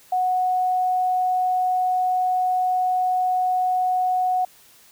sine tone, 736 Hz, F#5, 9 cents flat, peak -18 dBFS, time 0.12-4.45 s, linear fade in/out 5 ms, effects white hiss -52 dBFS RMS until 4.91 s

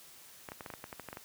clicks, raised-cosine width 0.5 ms, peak -27 dBFS, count 12, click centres 0.488 / 0.519 / 0.608 / 0.662 / 0.702 / 0.738 / 0.841 / 0.928 / 0.997 / 1.087 / 1.129 / 1.171 s, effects white hiss -55 dBFS RMS until 1.24 s + high-pass 60 Hz 12 dB/octave

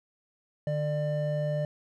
triangle tone pair together, 150 / 596.7 Hz, D3 / D5, +37 / +27 cents, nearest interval 2 octaves, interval 2390 cents, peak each -27 / -28 dBFS, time 0.67-1.65 s, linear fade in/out 2 ms, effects none

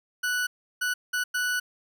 40% pulse tone bursts at uneven times, 1480 Hz, F#6, in tune, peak -24 dBFS, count 4, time 0.23-0.47 / 0.81-0.94 / 1.13-1.24 / 1.34-1.6 s, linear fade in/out 10 ms, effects none

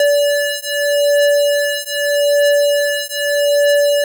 square beating tone pair, 577 / 577.81 Hz, D5 / D5, -31 / -28 cents, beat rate 0.81 Hz, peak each -16 dBFS, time 0-4.04 s, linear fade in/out 2 ms, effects none

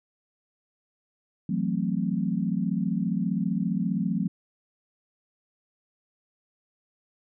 sine chord, F# half-diminished seventh, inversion third, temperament equal, 164.81 / 185 / 220 / 261.6 Hz, E3 / F#3 / A3 / C4, 0 / 0 / 0 / 0 cents, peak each -31 / -27 / -29 / -33 dBFS, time 1.49-4.28 s, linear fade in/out 5 ms, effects none

